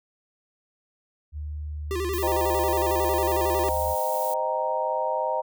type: tone with pitch glide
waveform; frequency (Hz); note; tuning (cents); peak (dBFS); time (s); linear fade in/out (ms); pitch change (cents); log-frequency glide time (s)
sine; 74.9 to 75.42; D2 to D2; +35 to +47; -30; 1.32-3.96; 50; +12; 3.23-3.72
type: tone with vibrato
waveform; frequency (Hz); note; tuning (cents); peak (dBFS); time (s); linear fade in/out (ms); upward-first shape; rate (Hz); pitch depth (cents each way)
square; 370; F#4; 0; -27; 1.91-3.69; 0; square; 11; 97
type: noise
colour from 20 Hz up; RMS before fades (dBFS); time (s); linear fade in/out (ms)
violet; -35; 2.13-4.34; 2
type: chord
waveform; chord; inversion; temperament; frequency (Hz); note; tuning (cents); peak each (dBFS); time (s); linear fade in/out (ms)
sine; C minor seventh; none; equal with one note detuned; 519.3 / 622.3 / 784 / 932.3; C5 / Eb5 / G5 / Bb5; -13 / 0 / 0 / 0; -30 / -28 / -32 / -27; 2.22-5.42; 20
effects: none